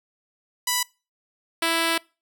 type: tone pair in turn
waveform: 5% pulse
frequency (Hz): 987.8 / 330.6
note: B5 / E4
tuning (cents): 0 / +5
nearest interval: octave + perfect fifth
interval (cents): 1895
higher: first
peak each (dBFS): -9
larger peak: neither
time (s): 0.67-0.83 / 1.62-1.98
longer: second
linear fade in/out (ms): 5
effects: noise-tail reverb RT60 0.3 s tail -24 dB re dry